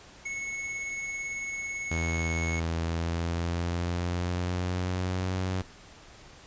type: tone with tremolo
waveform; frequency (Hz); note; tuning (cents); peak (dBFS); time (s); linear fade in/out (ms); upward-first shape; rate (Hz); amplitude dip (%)
square; 2200; C#7; -14; -32; 0.25-2.6; 10; sine; 18; 25
type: tone with pitch glide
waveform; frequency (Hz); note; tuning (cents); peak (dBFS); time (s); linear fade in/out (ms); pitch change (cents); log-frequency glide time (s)
sawtooth; 82.8 to 92.94; E2 to F#2; +8 to +8; -24; 1.91-5.62; 5; +200; 2.79-5.35
effects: pink hiss -51 dBFS RMS until 6.46 s + resampled to 16000 Hz